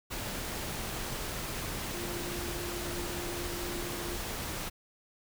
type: tone in noise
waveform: sine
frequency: 349.2 Hz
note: F4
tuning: in tune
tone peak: -40 dBFS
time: 1.93-4.18 s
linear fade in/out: 20 ms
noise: pink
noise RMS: -37 dBFS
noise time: 0.1-4.7 s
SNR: -6 dB
effects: none